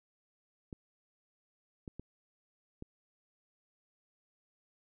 clicks, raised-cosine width 3 ms, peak -30 dBFS, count 4, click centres 0.728 / 1.878 / 1.996 / 2.824 s, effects none

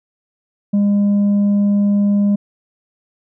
sine tone with tanh clipping, 203 Hz, G#3, 39 cents flat, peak -12 dBFS, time 0.73-2.36 s, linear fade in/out 10 ms, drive 3 dB, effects none

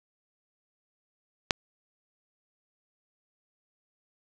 click, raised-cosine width 0.2 ms, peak -4 dBFS, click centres 1.508 s, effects 7-bit

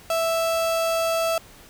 35% pulse tone, 659.3 Hz, E5, in tune, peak -19 dBFS, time 0.1-1.38 s, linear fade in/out 2 ms, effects pink hiss -48 dBFS RMS until 1.69 s

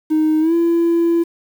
triangle tone with pitch glide, 311.1 to 337.3 Hz, D#4 to E4, 0 to +40 cents, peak -9 dBFS, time 0.1-1.24 s, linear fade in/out 20 ms, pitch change +140 cents, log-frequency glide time 0.4-0.54 s, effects tanh soft clip ceiling -8 dBFS + 7-bit

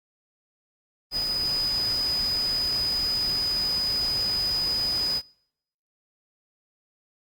sine tone in noise, 4978 Hz, D#8, in tune, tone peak -23 dBFS, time 1.11-5.22 s, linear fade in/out 50 ms, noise pink, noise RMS -37 dBFS, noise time 1.11-5.22 s, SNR +11 dB, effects noise-tail reverb RT60 0.8 s tail -26 dB re dry + Opus 32 kbps

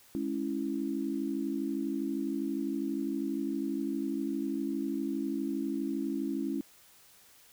sine chord, C# minor, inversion second, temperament equal with one note detuned, 209.8 / 277.2 / 329.6 Hz, G#3 / C#4 / E4, +18 / 0 / 0 cents, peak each -37 / -33 / -35 dBFS, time 0.15-6.61 s, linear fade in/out 0 ms, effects white hiss -59 dBFS RMS until 7.52 s

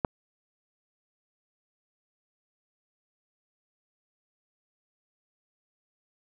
click, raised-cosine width 1 ms, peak -10 dBFS, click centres 0.048 s, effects none

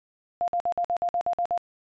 sine tone bursts, 698.5 Hz, F5, in tune, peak -22 dBFS, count 10, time 0.41-1.577 s, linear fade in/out 0 ms, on 69 ms, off 53 ms, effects resampled to 16000 Hz

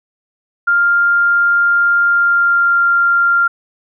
sine tone with pitch glide, 1399 to 1390.1 Hz, F6 to F6, +3 to -8 cents, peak -9 dBFS, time 0.67-3.48 s, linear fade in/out 10 ms, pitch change -11 cents, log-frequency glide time 2.04-2.8 s, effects none

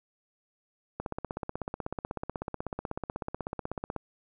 click train, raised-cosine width 1 ms, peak -19 dBFS, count 49, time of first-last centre 1-3.963 s, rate 16.2 Hz, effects none

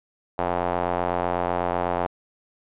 square tone with band-pass filter, 44.03 Hz, F1, 15 cents sharp, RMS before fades -25 dBFS, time 0.38-2.07 s, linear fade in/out 10 ms, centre 760 Hz, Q 2, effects resampled to 8000 Hz

